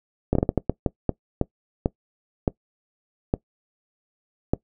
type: slowing click train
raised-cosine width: 2 ms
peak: -6 dBFS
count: 14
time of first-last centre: 0.33-4.535 s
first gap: 23 ms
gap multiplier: 1.39
effects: noise-tail reverb RT60 0.1 s tail -21 dB re dry